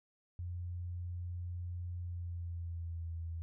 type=tone with pitch glide; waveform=sine; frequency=88 to 83.06 Hz; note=F2 to E2; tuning=+14 to +14 cents; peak=-38 dBFS; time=0.39-3.42 s; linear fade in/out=0 ms; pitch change=-100 cents; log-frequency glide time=1.99-3.12 s; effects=none